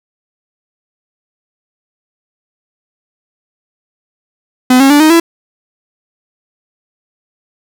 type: tone with pitch steps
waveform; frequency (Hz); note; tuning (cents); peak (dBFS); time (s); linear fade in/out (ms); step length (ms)
45% pulse; 253.3 / 271.5 / 291 / 311.8 / 334.2; B3 / C#4 / D4 / D#4 / E4; +44 / -36 / -16 / +4 / +24; -4; 4.7-5.2; 5; 100
effects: none